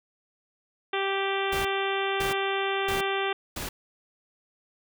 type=harmonic tone; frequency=391.2 Hz; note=G4; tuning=4 cents flat; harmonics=1 / 2 / 3 / 4 / 5 / 6 / 7 / 8 / 9; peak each=-29 / -32 / -34 / -35 / -36 / -37 / -37 / -38 / -39 dBFS; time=0.93-3.33 s; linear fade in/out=5 ms
type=noise bursts; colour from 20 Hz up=pink; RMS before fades=-34 dBFS; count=4; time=1.52-3.69 s; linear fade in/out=5 ms; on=130 ms; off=550 ms
effects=none